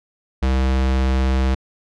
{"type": "tone", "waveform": "square", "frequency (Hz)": 65.41, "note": "C2", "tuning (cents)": 0, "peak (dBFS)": -16, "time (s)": [0.42, 1.55], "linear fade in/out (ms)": 10, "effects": ["low-pass 5000 Hz 12 dB/octave"]}